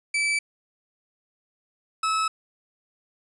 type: tone pair in turn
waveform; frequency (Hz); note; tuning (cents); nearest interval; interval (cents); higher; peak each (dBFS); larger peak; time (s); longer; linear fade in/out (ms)
40% pulse; 2312 / 1297.6; D7 / E6; -28 / -28; minor seventh; 1000; first; -21; neither; 0.14-0.39 / 2.03-2.28; neither; 5
effects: resampled to 24000 Hz + 9-bit